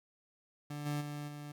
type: tone with level steps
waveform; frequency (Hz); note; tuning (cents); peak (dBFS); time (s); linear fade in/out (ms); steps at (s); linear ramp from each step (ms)
30% pulse; 146.83; D3; 0; -37 / -31 / -37 / -41; 0.7-1.52; 5; 0.85 / 1 / 1.27; 20
effects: none